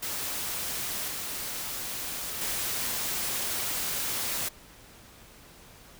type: noise with level steps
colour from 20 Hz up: white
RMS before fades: -33 / -35 / -31 dBFS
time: 0.02-4.49 s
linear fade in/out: 10 ms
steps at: 1.08 / 2.41 s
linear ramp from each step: 2 ms
effects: pink hiss -52 dBFS RMS until 5.99 s